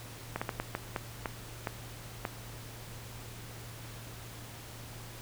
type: slowing click train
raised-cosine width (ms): 0.5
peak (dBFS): -17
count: 9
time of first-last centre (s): 0.36-2.252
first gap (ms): 55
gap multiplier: 1.4
effects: added 115 Hz sine -47 dBFS peak until 5.21 s + pink hiss -48 dBFS RMS until 5.21 s